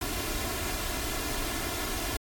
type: noise with comb filter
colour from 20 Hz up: pink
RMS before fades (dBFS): -32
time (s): 0.01-2.17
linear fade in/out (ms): 5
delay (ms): 2.9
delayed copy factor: +0.7
effects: AAC 64 kbps